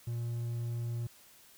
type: tone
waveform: triangle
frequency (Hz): 118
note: A#2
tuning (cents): +22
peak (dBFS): -31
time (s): 0.07-1.07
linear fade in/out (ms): 5
effects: white hiss -59 dBFS RMS until 1.57 s